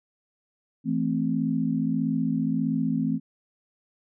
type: chord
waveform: sine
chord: A minor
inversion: second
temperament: equal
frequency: 164.81 / 220 / 261.6 Hz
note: E3 / A3 / C4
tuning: 0 / 0 / 0 cents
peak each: -28 / -27 / -26 dBFS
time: 0.84-3.2 s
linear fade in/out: 50 ms
effects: none